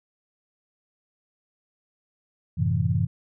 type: chord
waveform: sine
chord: F# half-diminished seventh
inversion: none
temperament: equal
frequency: 92.5 / 110 / 130.81 / 164.81 Hz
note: F#2 / A2 / C3 / E3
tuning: 0 / 0 / 0 / 0 cents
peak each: -26 dBFS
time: 2.57-3.07 s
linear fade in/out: 20 ms
effects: none